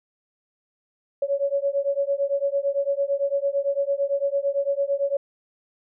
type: beating tone pair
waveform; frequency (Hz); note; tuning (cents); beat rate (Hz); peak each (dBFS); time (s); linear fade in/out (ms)
sine; 555 / 563.9; C#5 / C#5; +2 / +30; 8.9; -24; 1.22-5.17; 5
effects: none